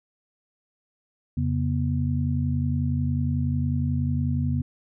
sine tone cluster, 85.5 / 136.5 / 242.1 Hz, F2 / C#3 / B3, -36 / -26 / -34 cents, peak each -26 / -25 / -28 dBFS, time 1.37-4.62 s, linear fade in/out 5 ms, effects none

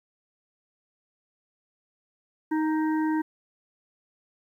harmonic tone with a mistuned harmonic, 313.1 Hz, D#4, 11 cents sharp, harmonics 1 / 3 / 5 / 6, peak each -23 / -32 / -39 / -42 dBFS, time 2.51-3.22 s, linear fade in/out 10 ms, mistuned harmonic 3, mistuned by -16 cents, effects 10-bit

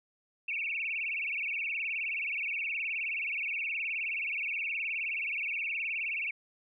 sine tone with vibrato, 2461 Hz, D#7, 20 cents flat, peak -31 dBFS, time 0.48-6.31 s, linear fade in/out 5 ms, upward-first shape sine, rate 19 Hz, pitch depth 190 cents each way, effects none

